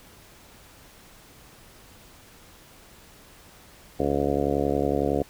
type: harmonic tone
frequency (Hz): 70.9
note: C#2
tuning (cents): +40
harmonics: 1 / 2 / 3 / 4 / 5 / 6 / 7 / 8 / 9 / 10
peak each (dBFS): -33 / -33 / -34 / -28 / -32 / -28 / -29 / -32 / -34 / -33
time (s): 3.99-5.23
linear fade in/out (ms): 10
effects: pink hiss -51 dBFS RMS until 5.29 s